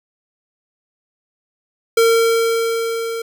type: tone with level ramp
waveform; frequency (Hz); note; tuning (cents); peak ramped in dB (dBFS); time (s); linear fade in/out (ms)
square; 457.5; A#4; -32; -10 to -23; 1.97-3.22; 5
effects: none